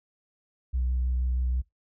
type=tone with vibrato; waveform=sine; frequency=62.6 Hz; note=B1; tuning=24 cents sharp; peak=-22 dBFS; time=0.73-1.62 s; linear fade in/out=20 ms; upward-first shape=square; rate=6.3 Hz; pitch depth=11 cents each way; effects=noise-tail reverb RT60 0.2 s tail -25 dB re dry + tanh soft clip ceiling -21 dBFS